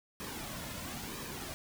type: noise with flanger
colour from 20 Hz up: pink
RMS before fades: -42 dBFS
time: 0.2-1.54 s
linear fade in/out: 0 ms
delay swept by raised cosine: 1.4 to 2.6 ms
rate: 1 Hz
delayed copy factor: -0.55
effects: none